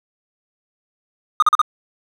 triangle tone bursts, 1227 Hz, D#6, 25 cents flat, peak -7 dBFS, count 4, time 1.4-1.616 s, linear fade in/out 2 ms, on 24 ms, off 40 ms, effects none

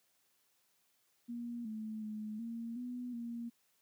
sine tone with pitch steps, 237.6 / 217.5 / 214 / 231 / 246.6 / 234.8 Hz, A#3 / A3 / A3 / A#3 / B3 / A#3, +33 / -20 / -48 / -16 / -2 / +13 cents, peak -39 dBFS, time 1.28-3.5 s, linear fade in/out 20 ms, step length 370 ms, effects white hiss -75 dBFS RMS until 3.81 s + high-pass 100 Hz 12 dB/octave

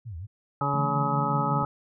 sine linear two-way sweep, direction down then up, 127.9 to 76.7 to 112.5 Hz, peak -34 dBFS, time 0.05-0.27 s, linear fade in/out 20 ms, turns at 0.17 s
harmonic tone, 141.4 Hz, C#3, 35 cents sharp, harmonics 1 / 2 / 3 / 4 / 6 / 7 / 8 / 9, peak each -29 / -35 / -38 / -35 / -29 / -36 / -39 / -28 dBFS, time 0.61-1.65 s, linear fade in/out 2 ms
sine chord, D suspended second, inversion none, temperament equal, 146.83 / 164.81 / 220 Hz, D3 / E3 / A3, 0 / 0 / 0 cents, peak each -33 / -34 / -34 dBFS, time 0.74-1.63 s, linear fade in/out 2 ms
effects none

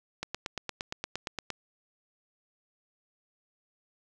click train, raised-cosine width 0.2 ms, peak -16 dBFS, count 12, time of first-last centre 0.23-1.503 s, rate 8.64 Hz, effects none

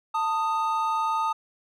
triangle tone pair together, 890.7 / 1242 Hz, A5 / D#6, +21 / -3 cents, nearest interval tritone, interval 576 cents, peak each -24 dBFS, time 0.14-1.33 s, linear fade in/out 10 ms, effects none

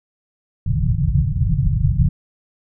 white low-pass noise, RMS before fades -17 dBFS, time 0.66-2.09 s, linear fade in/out 5 ms, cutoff 170 Hz, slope 96 dB/octave, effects none

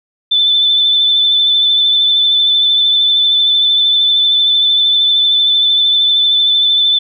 sine tone with vibrato, 3520 Hz, A7, in tune, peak -8 dBFS, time 0.31-6.99 s, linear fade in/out 10 ms, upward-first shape sine, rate 13 Hz, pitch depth 21 cents each way, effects none

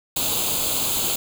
white noise with comb filter, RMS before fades -23 dBFS, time 0.16-1.16 s, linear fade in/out 5 ms, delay 0.27 ms, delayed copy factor +0.8, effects none

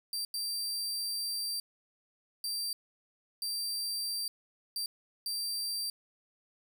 sawtooth tone bursts at uneven times, 4699 Hz, D8, in tune, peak -30 dBFS, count 6, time 0.13-0.25 / 0.34-1.6 / 2.44-2.73 / 3.42-4.28 / 4.76-4.86 / 5.26-5.9 s, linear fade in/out 2 ms, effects none

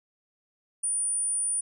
sine tone, 9397 Hz, D9, in tune, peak -25 dBFS, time 0.83-1.61 s, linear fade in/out 10 ms, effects none

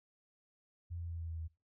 sine tone with pitch steps, 86 / 84.91 / 83.84 / 82.78 / 81.74 / 80.71 Hz, F2 / F2 / E2 / E2 / E2 / E2, -26 / -48 / +30 / +8 / -14 / -36 cents, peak -39 dBFS, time 0.9-1.482 s, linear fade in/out 20 ms, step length 97 ms, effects noise-tail reverb RT60 0.3 s tail -22 dB re dry

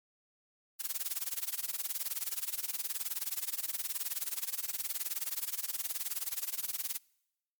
blue noise with tremolo, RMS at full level -33 dBFS, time 0.79-6.98 s, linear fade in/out 20 ms, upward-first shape sine, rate 19 Hz, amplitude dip 95%, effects noise-tail reverb RT60 0.9 s tail -26 dB re dry + MP3 96 kbps

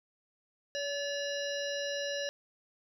harmonic tone with a mistuned harmonic, 569 Hz, C#5, 45 cents sharp, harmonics 1 / 3 / 5 / 7 / 9 / 10, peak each -35 / -40 / -42 / -43 / -45 / -45 dBFS, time 0.75-2.29 s, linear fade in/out 0 ms, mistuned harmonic 3, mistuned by +17 cents, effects 11-bit

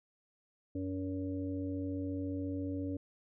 harmonic tone, 94.3 Hz, F#2, 33 cents sharp, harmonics 1 / 3 / 5 / 6, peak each -40 / -36 / -46 / -48 dBFS, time 0.75-2.97 s, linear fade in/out 5 ms, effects none

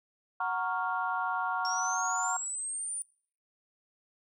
sine chord, Gb major seventh, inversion none, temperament equal, 740 / 932.3 / 1108.7 / 1396.9 Hz, Gb5 / Bb5 / Db6 / F6, 0 / 0 / 0 / 0 cents, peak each -34 dBFS, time 0.4-2.37 s, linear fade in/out 5 ms
sine linear sweep, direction up, 5470 to 9397 Hz, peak -33 dBFS, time 1.65-3.02 s, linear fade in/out 0 ms
effects noise-tail reverb RT60 0.5 s tail -23 dB re dry + tanh soft clip ceiling -18 dBFS

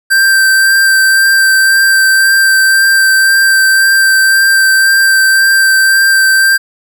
square tone with vibrato, 1568 Hz, G6, in tune, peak -6 dBFS, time 0.1-6.58 s, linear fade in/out 20 ms, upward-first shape sine, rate 1.9 Hz, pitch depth 12 cents each way, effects none

